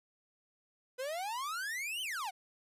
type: exponential two-way sweep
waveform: 45% pulse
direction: up then down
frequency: 493.9 to 3132 to 706 Hz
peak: -36 dBFS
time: 0.98-2.31 s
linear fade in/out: 20 ms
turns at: 2.02 s
effects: resampled to 32000 Hz